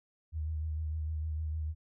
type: tone with vibrato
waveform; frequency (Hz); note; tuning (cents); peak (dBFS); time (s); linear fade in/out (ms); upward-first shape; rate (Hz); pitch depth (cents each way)
sine; 78; D#2; +5; -32; 0.32-1.75; 50; sine; 6.6; 35
effects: none